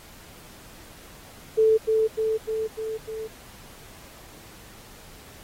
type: tone with echo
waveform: sine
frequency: 440 Hz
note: A4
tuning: in tune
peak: -15 dBFS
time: 1.57-1.78 s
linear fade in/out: 20 ms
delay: 300 ms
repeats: 5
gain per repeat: -3 dB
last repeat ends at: 3.28 s
effects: pink hiss -48 dBFS RMS until 5.43 s + AAC 48 kbps